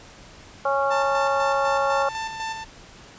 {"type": "harmonic tone", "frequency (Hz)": 276.1, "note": "C#4", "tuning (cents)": -7, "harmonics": [2, 3, 4, 5], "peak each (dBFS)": [-23, -25, -26, -27], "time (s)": [0.65, 2.09], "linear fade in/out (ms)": 5}
{"type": "tone with tremolo", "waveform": "sawtooth", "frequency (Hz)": 889, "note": "A5", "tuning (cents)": 18, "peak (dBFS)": -23, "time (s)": [0.9, 2.65], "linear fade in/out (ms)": 20, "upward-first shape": "square", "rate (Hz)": 4, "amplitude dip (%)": 45}
{"effects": ["pink hiss -46 dBFS RMS until 3.18 s", "resampled to 16000 Hz"]}